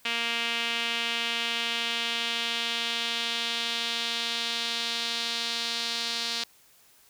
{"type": "tone with band-pass filter sweep", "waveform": "sawtooth", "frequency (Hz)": 233.1, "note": "A#3", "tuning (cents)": 0, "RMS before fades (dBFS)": -30, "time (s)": [0.05, 6.44], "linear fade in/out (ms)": 5, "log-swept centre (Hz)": [2800, 4200], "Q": 2.7, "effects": ["white hiss -59 dBFS RMS until 7.09 s"]}